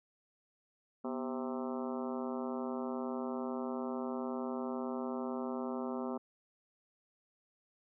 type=harmonic tone with a mistuned harmonic; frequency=131.1 Hz; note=C3; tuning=4 cents sharp; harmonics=2 / 3 / 4 / 5 / 6 / 7 / 8 / 9 / 10; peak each=-38 / -42 / -44 / -46 / -48 / -49 / -50 / -51 / -52 dBFS; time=1.04-6.18 s; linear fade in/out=10 ms; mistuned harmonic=2; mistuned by=-110 cents; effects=none